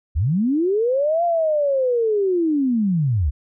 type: linear two-way sweep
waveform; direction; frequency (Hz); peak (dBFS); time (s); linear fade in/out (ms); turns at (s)
sine; up then down; 61.3 to 698.5 to 61.3; -16; 0.15-3.31; 20; 1.24
effects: none